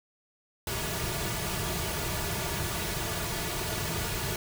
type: noise with comb filter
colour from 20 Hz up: pink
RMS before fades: -32 dBFS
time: 0.67-4.36 s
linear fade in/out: 2 ms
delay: 3.8 ms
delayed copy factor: -0.7
effects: none